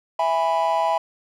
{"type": "chord", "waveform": "triangle", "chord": "E major", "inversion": "none", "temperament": "just", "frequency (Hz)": [659.3, 824.1, 988.9], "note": ["E5", "G#5", "B5"], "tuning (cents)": [0, -14, 2], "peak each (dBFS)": -20, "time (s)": [0.19, 0.98], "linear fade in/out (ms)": 5, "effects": ["tanh soft clip ceiling -10 dBFS"]}